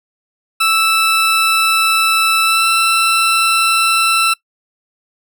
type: tone with pitch glide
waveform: 20% pulse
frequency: 1318.5 to 1334.6 Hz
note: E6 to E6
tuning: 0 to +21 cents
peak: -6 dBFS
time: 0.6-4.34 s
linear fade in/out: 10 ms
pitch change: +21 cents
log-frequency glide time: 2.43-2.67 s
effects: noise-tail reverb RT60 0.1 s tail -22 dB re dry